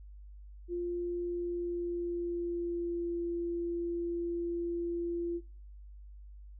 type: tone with pitch glide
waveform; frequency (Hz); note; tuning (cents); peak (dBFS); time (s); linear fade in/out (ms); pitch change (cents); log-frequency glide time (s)
sine; 349.2 to 342.8; F4 to F4; 0 to -32; -32; 0.68-5.41; 50; -32; 1.22-3.19
effects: noise-tail reverb RT60 0.5 s tail -23 dB re dry + added 50 Hz sine -47 dBFS peak until 6.59 s